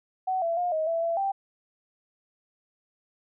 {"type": "tone with pitch steps", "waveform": "sine", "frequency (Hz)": [750, 671, 711, 630, 664, 671, 784], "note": ["F#5", "E5", "F5", "D#5", "E5", "E5", "G5"], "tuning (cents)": [23, 31, 31, 21, 12, 31, 0], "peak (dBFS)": -24, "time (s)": [0.27, 1.32], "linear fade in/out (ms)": 10, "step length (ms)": 150, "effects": []}